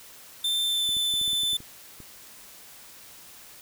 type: tone with pitch glide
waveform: 45% pulse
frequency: 3561 to 3522 Hz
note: A7 to A7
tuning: +20 to +1 cents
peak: -23 dBFS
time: 0.44-1.57 s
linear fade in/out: 5 ms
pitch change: -19 cents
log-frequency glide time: 0.63-0.89 s
type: clicks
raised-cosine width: 3 ms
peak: -32 dBFS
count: 10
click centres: 0.891 / 0.968 / 1.139 / 1.214 / 1.279 / 1.332 / 1.434 / 1.532 / 1.604 / 2.003 s
effects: white hiss -48 dBFS RMS until 3.61 s